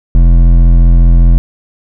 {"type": "tone with hard clipping", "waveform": "triangle", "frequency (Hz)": 42.58, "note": "F1", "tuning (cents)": -43, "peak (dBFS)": -4, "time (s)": [0.15, 1.38], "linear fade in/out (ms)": 0, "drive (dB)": 14, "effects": []}